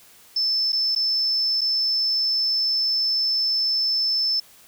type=tone with dropouts; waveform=sine; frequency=5274 Hz; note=E8; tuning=in tune; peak=-19 dBFS; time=0.36-4.4 s; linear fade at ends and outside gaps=5 ms; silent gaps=0.722-0.728 / 0.951-0.96 / 1.61-1.614 s; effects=white hiss -51 dBFS RMS until 4.67 s